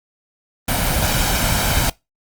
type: noise with comb filter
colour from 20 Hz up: pink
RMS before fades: -18 dBFS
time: 0.68-1.9 s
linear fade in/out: 5 ms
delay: 1.3 ms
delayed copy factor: +0.5
effects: noise-tail reverb RT60 0.2 s tail -22 dB re dry + Opus 32 kbps